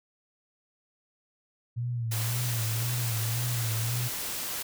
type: tone with vibrato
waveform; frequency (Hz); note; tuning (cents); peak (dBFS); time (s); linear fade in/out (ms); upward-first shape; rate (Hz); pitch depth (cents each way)
sine; 116.54; A#2; 0; -28; 1.76-4.09; 20; sine; 1.9; 78
type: noise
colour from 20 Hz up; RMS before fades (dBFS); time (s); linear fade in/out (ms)
white; -34; 2.11-4.63; 10
effects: none